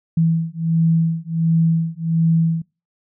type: beating tone pair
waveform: sine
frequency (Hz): 163.4 / 164.8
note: E3 / E3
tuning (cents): -15 / 0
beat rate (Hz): 1.4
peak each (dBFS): -18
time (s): 0.17-2.62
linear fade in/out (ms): 5
effects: noise-tail reverb RT60 0.3 s tail -25 dB re dry

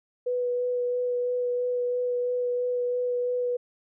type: tone with vibrato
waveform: sine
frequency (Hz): 492.3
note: B4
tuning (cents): -6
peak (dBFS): -24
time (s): 0.26-3.57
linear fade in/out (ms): 10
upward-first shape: sine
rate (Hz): 3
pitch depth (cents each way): 11
effects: none

